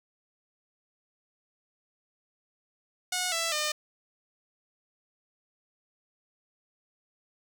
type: tone with pitch steps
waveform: 5% pulse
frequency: 728 / 663.7 / 605.1 Hz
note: F#5 / E5 / D#5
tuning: -28 / +12 / -48 cents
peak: -16 dBFS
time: 3.12-3.72 s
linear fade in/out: 5 ms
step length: 200 ms
effects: none